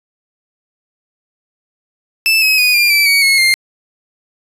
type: tone with pitch steps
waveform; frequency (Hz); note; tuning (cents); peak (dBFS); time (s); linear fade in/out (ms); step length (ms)
30% pulse; 2637 / 2555 / 2475 / 2397 / 2322 / 2250 / 2179 / 2111; E7 / D#7 / D#7 / D7 / D7 / C#7 / C#7 / C7; 0 / +45 / -10 / +35 / -20 / +25 / -30 / +15; -6; 2.26-3.54; 0; 160
effects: resampled to 32000 Hz